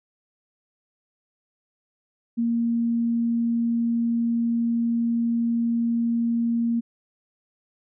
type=tone; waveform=sine; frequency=233.1 Hz; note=A#3; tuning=in tune; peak=-20 dBFS; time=2.37-6.81 s; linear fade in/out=20 ms; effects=none